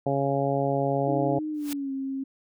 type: harmonic tone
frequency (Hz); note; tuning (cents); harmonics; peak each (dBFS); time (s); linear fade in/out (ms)
138.59; C#3; 0; 1 / 2 / 3 / 4 / 5 / 6; -29 / -30 / -30 / -28 / -29 / -34; 0.06-1.39; 5
type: tone with pitch glide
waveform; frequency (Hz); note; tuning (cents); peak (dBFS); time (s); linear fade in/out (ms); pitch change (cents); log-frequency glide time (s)
sine; 307.4 to 269.2; D#4 to C4; -21 to +49; -28; 1.07-2.24; 10; -230; 1.5-1.92
type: noise with exponential growth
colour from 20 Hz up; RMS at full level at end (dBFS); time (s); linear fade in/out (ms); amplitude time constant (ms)
white; -33; 1.54-1.73; 1; 40
effects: none